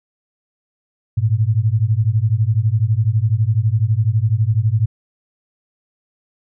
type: beating tone pair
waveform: sine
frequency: 103.8 / 115.8 Hz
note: G#2 / A#2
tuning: 0 / -11 cents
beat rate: 12 Hz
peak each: -16 dBFS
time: 1.17-4.86 s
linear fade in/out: 10 ms
effects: none